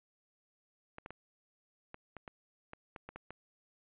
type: clicks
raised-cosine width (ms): 0.5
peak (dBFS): -30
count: 11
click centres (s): 0.984 / 1.061 / 1.106 / 1.944 / 2.167 / 2.278 / 2.734 / 2.962 / 3.09 / 3.16 / 3.306
effects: resampled to 8000 Hz